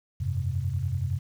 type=chord; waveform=sine; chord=F suspended second; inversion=none; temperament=equal; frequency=87.31 / 98 / 130.81 Hz; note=F2 / G2 / C3; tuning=0 / 0 / 0 cents; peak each=-30 dBFS; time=0.2-1.19 s; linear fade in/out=10 ms; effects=9-bit